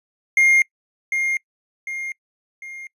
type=tone with echo; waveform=triangle; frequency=2124 Hz; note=C7; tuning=25 cents sharp; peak=-10 dBFS; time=0.37-0.62 s; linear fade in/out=2 ms; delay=750 ms; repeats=3; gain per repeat=-7 dB; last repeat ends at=2.87 s; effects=noise-tail reverb RT60 0.1 s tail -24 dB re dry + resampled to 32000 Hz